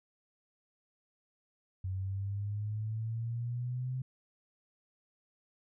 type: exponential sweep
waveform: sine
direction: up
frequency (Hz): 92.9 to 130.2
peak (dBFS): -33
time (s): 1.84-4.02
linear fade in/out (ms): 5
effects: none